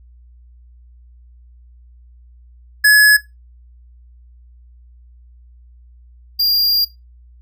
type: tone pair in turn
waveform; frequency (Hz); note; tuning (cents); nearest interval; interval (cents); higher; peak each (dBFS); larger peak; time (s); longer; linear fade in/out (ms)
square; 1697 / 4789; G#6 / D8; +37 / +33; octave + tritone; 1796; second; -7 / -13; first; 2.84-3.17 / 6.39-6.85; second; 10
effects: noise-tail reverb RT60 0.2 s tail -18 dB re dry + added 60 Hz sine -42 dBFS peak until 7.41 s